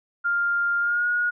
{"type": "tone with pitch glide", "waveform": "sine", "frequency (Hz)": [1400, 1444.4], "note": ["F6", "F#6"], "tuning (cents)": [4, -42], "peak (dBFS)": -20, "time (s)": [0.24, 1.31], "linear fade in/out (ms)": 20, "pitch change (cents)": 54, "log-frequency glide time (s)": [0.8, 1.07], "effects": []}